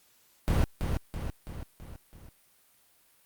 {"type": "noise with echo", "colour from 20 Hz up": "brown", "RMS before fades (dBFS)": -24, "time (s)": [0.48, 0.64], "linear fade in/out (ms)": 0, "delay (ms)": 330, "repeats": 5, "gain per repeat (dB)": -5, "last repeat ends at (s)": 2.29, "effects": ["white hiss -64 dBFS RMS until 3.25 s", "Opus 48 kbps"]}